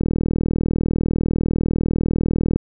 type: click train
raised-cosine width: 3 ms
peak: -7 dBFS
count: 103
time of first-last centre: 0.01-2.56 s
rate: 40 Hz
effects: none